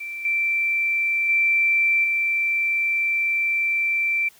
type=tone with level steps; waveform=sine; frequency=2343 Hz; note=D7; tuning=5 cents flat; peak=-29 / -19 / -16 / -19 dBFS; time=0-4.29 s; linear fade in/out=10 ms; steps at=0.25 / 1.29 / 2.04 s; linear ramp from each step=2 ms; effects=white hiss -53 dBFS RMS until 4.39 s